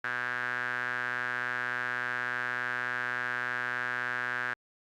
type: tone with band-pass filter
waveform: sawtooth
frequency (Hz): 123.47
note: B2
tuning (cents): 0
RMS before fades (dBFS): -33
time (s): 0.04-4.54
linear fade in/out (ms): 5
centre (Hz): 1600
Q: 7.1
effects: Opus 48 kbps